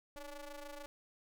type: ring-modulated tone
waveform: sawtooth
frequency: 290.4 Hz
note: D4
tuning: 19 cents flat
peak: -39 dBFS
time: 0.16-0.86 s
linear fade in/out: 0 ms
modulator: 277 Hz
effects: none